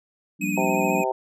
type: chord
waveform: sine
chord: G minor seventh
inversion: third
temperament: just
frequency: 176.4 / 196 / 235.2 / 294 Hz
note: F3 / G3 / Bb3 / D4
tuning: +18 / 0 / +16 / +2 cents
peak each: -30 / -27 / -33 / -28 dBFS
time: 0.39-1.05 s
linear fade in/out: 50 ms
type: tone with vibrato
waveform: square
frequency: 2503 Hz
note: D#7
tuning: 10 cents sharp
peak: -29 dBFS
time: 0.41-1.04 s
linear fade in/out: 5 ms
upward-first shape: sine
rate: 14 Hz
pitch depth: 37 cents each way
type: harmonic tone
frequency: 129.4 Hz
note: C3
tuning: 19 cents flat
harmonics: 3 / 4 / 5 / 6 / 7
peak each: -28 / -28 / -28 / -28 / -28 dBFS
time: 0.57-1.12 s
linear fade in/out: 5 ms
effects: resampled to 32000 Hz